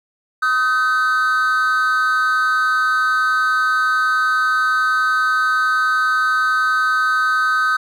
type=tone pair together; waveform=triangle; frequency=1260.6 / 1530 Hz; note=D#6 / G6; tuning=+22 / -42 cents; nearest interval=minor third; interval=336 cents; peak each=-14 dBFS; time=0.42-7.77 s; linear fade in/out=10 ms; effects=tanh soft clip ceiling -9 dBFS